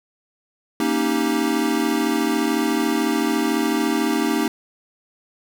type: chord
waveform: square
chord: Eb dominant seventh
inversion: second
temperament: equal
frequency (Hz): 233.1 / 277.2 / 311.1 / 392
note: Bb3 / Db4 / Eb4 / G4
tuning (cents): 0 / 0 / 0 / 0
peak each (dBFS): -25 / -25 / -23 / -27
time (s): 0.8-4.48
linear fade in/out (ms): 2
effects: none